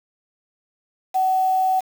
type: tone with quantisation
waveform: sine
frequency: 753 Hz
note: F#5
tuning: 30 cents sharp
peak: -16 dBFS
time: 1.14-1.81 s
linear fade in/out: 20 ms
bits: 6
effects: none